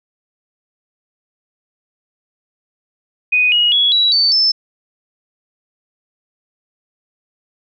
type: tone with pitch steps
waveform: sine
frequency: 2489 / 2892 / 3361 / 3906 / 4539 / 5274 Hz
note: D#7 / F#7 / G#7 / B7 / C#8 / E8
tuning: 0 / -40 / +20 / -20 / +40 / 0 cents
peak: -10 dBFS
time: 3.32-4.52 s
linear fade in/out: 10 ms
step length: 200 ms
effects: none